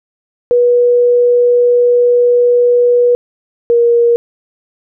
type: tone pair in turn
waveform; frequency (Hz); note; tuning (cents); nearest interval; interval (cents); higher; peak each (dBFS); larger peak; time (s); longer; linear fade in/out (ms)
sine; 485.6 / 472; B4 / A#4; -29 / +22; unison; 49; first; -6 / -6; neither; 0.51-3.15 / 3.7-4.16; first; 0
effects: none